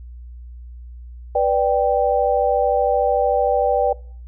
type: chord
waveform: sine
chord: G major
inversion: first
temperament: equal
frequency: 493.9 / 587.3 / 784 Hz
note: B4 / D5 / G5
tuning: 0 / 0 / 0 cents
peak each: -19 dBFS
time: 1.35-3.93 s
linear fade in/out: 5 ms
effects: noise-tail reverb RT60 0.5 s tail -23 dB re dry + added 60 Hz sine -34 dBFS peak until 4.27 s